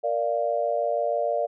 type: chord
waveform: sine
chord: Bb major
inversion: none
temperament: equal with one note detuned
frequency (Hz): 466.2 / 587.3 / 693.6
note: Bb4 / D5 / F5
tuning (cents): 0 / 0 / -12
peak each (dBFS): -29 / -25 / -27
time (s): 0.03-1.47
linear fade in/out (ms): 20
effects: none